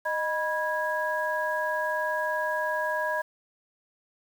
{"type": "tone cluster", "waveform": "sine", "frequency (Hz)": [618, 975, 1650], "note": ["D#5", "B5", "G#6"], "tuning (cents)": [-12, -23, -12], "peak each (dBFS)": [-30, -30, -30], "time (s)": [0.05, 3.22], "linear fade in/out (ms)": 10, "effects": ["8-bit"]}